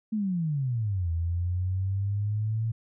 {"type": "exponential two-way sweep", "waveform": "sine", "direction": "down then up", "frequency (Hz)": [223.8, 82.41, 113.9], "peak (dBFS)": -25, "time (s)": [0.12, 2.72], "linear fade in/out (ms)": 10, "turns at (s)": 1.11, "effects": []}